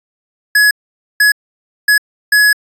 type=tone bursts at uneven times; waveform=square; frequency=1687 Hz; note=G#6; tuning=27 cents sharp; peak=-7 dBFS; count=4; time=0.55-0.71 / 1.2-1.32 / 1.88-1.98 / 2.32-2.53 s; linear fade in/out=5 ms; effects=resampled to 32000 Hz